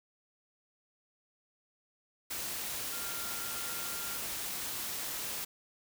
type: tone in noise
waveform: sine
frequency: 1392 Hz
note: F6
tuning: 6 cents flat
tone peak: -46 dBFS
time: 2.92-4.18 s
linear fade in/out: 10 ms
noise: white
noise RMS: -38 dBFS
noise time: 2.3-5.45 s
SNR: -11 dB
effects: none